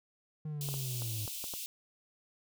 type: linear sweep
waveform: triangle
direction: down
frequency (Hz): 155.56 to 103.83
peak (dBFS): -34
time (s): 0.45-1.26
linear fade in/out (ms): 5
type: high-pass noise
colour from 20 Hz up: white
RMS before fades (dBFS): -41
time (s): 0.61-1.66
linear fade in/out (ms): 0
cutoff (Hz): 2600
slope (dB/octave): 48
type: clicks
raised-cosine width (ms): 1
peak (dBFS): -30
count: 6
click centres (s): 0.688 / 0.741 / 1.021 / 1.278 / 1.441 / 1.538
effects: none